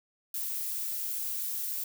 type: noise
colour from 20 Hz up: violet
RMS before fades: -34 dBFS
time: 0.34-1.84 s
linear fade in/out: 2 ms
effects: none